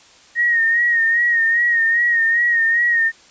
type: tone with vibrato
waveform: sine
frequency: 1864.7 Hz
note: A#6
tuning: in tune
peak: -13 dBFS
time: 0.35-3.12 s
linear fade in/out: 50 ms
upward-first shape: sine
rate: 2.5 Hz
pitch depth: 50 cents each way
effects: white hiss -48 dBFS RMS until 3.3 s + resampled to 16000 Hz